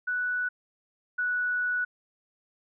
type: tone pair in turn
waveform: sine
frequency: 1480 / 1474.3 Hz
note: F#6 / F#6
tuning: 0 / -7 cents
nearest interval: unison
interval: 7 cents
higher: first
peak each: -26 / -25 dBFS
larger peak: second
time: 0.07-0.49 / 1.18-1.85 s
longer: second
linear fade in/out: 10 ms
effects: none